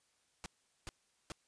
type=noise bursts; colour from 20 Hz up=pink; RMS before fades=-44 dBFS; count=3; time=0.44-1.32 s; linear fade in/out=0 ms; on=20 ms; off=410 ms; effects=white hiss -75 dBFS RMS until 1.47 s + resampled to 22050 Hz